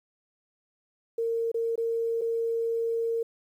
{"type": "tone with dropouts", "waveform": "sine", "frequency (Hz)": 459.3, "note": "A#4", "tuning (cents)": -26, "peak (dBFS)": -25, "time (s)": [1.18, 3.23], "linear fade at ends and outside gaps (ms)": 5, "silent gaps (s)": [[1.517, 1.543], [1.757, 1.777], [2.212, 2.216]], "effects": ["10-bit"]}